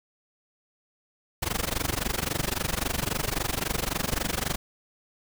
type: noise with amplitude modulation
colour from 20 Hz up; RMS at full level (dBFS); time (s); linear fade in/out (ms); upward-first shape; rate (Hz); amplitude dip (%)
pink; -25; 1.42-4.56; 10; sine; 23.7; 95
effects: none